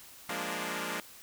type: chord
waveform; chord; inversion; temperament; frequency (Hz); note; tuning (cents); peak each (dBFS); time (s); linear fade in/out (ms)
5% pulse; Bb dominant seventh; second; equal; 174.61 / 207.7 / 233.1 / 293.7; F3 / Ab3 / Bb3 / D4; 0 / 0 / 0 / 0; -28; 0.29-1; 2
effects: white hiss -52 dBFS RMS until 1.22 s